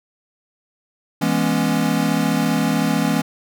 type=chord; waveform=square; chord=C# minor seventh; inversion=first; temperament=equal with one note detuned; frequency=164.81 / 207.7 / 243 / 277.2 Hz; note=E3 / G#3 / B3 / C#4; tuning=0 / 0 / -28 / 0 cents; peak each=-23 dBFS; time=1.21-3.22 s; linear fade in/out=10 ms; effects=none